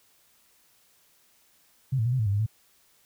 sine tone with pitch steps, 132.9 / 110.9 / 121.6 / 130.4 / 109.5 / 98.9 / 102.3 / 109.9 Hz, C3 / A2 / B2 / C3 / A2 / G2 / G#2 / A2, +27 / +14 / -26 / -5 / -8 / +16 / -26 / -2 cents, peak -22 dBFS, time 1.92-2.464 s, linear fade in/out 10 ms, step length 68 ms, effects white hiss -63 dBFS RMS until 3.05 s

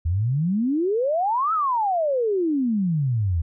sine exponential two-way sweep, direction up then down, 78.1 to 1335 to 78.1 Hz, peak -19 dBFS, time 0.05-3.42 s, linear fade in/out 10 ms, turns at 1.53 s, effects none

